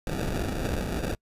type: noise with sample-and-hold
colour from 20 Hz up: pink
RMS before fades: -29 dBFS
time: 0.07-1.15 s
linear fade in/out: 2 ms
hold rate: 1050 Hz
effects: noise-tail reverb RT60 0.1 s tail -26 dB re dry + resampled to 32000 Hz